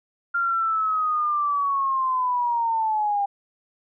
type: linear sweep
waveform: sine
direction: down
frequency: 1396.9 to 797 Hz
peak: -20 dBFS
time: 0.34-3.26 s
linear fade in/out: 10 ms
effects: none